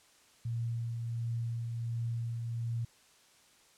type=tone with tremolo; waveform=sine; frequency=116.54 Hz; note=A#2; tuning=in tune; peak=-31 dBFS; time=0.45-2.85 s; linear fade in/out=5 ms; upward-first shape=triangle; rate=1.4 Hz; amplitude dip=35%; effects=white hiss -63 dBFS RMS until 3.77 s + low-pass 9000 Hz 12 dB/octave